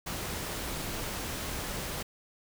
pink noise, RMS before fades -36 dBFS, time 0.06-2.03 s, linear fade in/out 10 ms, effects none

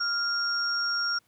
sine tone pair together, 1396.9 / 5559 Hz, F6 / F8, 0 / -9 cents, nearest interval 2 octaves, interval 2391 cents, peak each -28 dBFS, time 0-1.19 s, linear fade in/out 10 ms, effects pink hiss -67 dBFS RMS until 1.27 s + high-pass 100 Hz 12 dB/octave

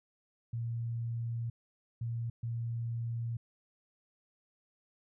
sine tone bursts at uneven times, 116.54 Hz, A#2, in tune, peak -33 dBFS, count 3, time 0.53-1.5 / 2.01-2.3 / 2.43-3.37 s, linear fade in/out 5 ms, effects none

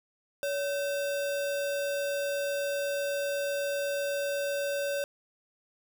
sine tone with sample-and-hold, 566 Hz, C#5, 36 cents sharp, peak -28 dBFS, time 0.43-5.04 s, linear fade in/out 0 ms, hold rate 2100 Hz, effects none

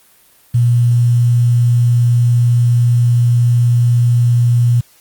sine tone with quantisation, 120 Hz, B2, 49 cents flat, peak -8 dBFS, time 0.54-4.81 s, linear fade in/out 10 ms, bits 6, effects white hiss -49 dBFS RMS until 5 s + Opus 32 kbps

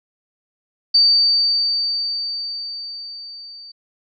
sine tone with level ramp, 4609 Hz, D8, 33 cents flat, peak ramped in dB -9 to -36 dBFS, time 0.94-3.72 s, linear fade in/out 10 ms, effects none

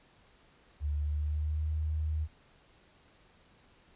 sine tone with pitch glide, 73.42 to 77.52 Hz, D2 to D#2, 0 to -6 cents, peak -29 dBFS, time 0.8-2.28 s, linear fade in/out 50 ms, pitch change +94 cents, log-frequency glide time 0.92-1.7 s, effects pink hiss -63 dBFS RMS until 3.95 s + resampled to 8000 Hz

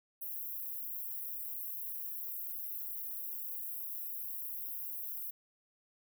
white high-pass noise, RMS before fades -41 dBFS, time 0.21-5.31 s, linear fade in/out 10 ms, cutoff 12000 Hz, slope 48 dB/octave, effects none

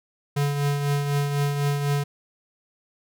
square tone with tremolo, 143.2 Hz, D3, 43 cents flat, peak -20 dBFS, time 0.36-2.04 s, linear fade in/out 10 ms, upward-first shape triangle, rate 4 Hz, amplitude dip 50%, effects none

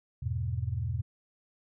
sine chord, E major, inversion none, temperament equal with one note detuned, 82.41 / 101.75 / 123.47 Hz, E2 / G#2 / B2, 0 / -35 / 0 cents, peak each -34 / -34 / -33 dBFS, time 0.22-1.02 s, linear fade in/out 10 ms, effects none

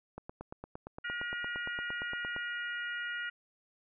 click train, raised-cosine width 1 ms, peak -28 dBFS, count 20, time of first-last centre 0.18-2.364 s, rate 8.7 Hz
harmonic tone, 478 Hz, A#4, 43 cents sharp, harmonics 3 / 4 / 5 / 6, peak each -37 / -40 / -50 / -45 dBFS, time 1.04-3.3 s, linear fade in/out 10 ms
effects none

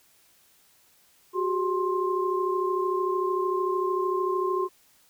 sine tone cluster, 368.8 / 402.1 / 1055 Hz, F#4 / G4 / C6, -6 / +44 / +14 cents, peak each -26 / -31 / -28 dBFS, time 1.33-4.69 s, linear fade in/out 50 ms, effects white hiss -61 dBFS RMS until 5.09 s

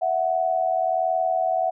sine tone pair together, 659.3 / 740.6 Hz, E5 / F#5, 0 / +1 cents, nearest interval major second, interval 201 cents, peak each -23 / -22 dBFS, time 0.01-1.71 s, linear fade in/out 20 ms, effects none

